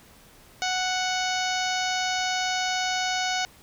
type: harmonic tone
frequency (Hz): 740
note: F#5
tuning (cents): 0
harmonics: 1 / 2 / 3 / 4 / 5 / 6 / 7 / 8 / 9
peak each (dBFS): -28 / -31 / -33 / -34 / -35 / -36 / -36 / -37 / -38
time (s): 0.62-3.45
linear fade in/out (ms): 0
effects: pink hiss -53 dBFS RMS until 3.62 s